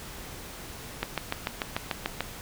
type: click train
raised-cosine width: 0.3 ms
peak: -11 dBFS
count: 9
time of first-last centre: 1.03-2.206 s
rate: 6.8 Hz
effects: pink hiss -42 dBFS RMS until 2.41 s